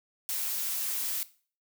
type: noise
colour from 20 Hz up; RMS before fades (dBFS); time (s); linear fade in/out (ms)
blue; -32; 0.29-1.23; 0
effects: noise-tail reverb RT60 0.4 s tail -17 dB re dry